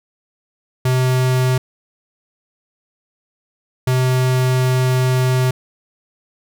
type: tone bursts at uneven times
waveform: square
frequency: 128.3 Hz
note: C3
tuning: 34 cents flat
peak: -14 dBFS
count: 2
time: 0.85-1.58 / 3.87-5.51 s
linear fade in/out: 5 ms
effects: none